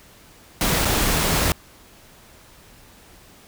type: noise with dropouts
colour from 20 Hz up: pink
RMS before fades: -20 dBFS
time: 0.61-1.52 s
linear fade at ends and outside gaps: 1 ms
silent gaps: 0.849-0.853 s
effects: pink hiss -49 dBFS RMS until 3.47 s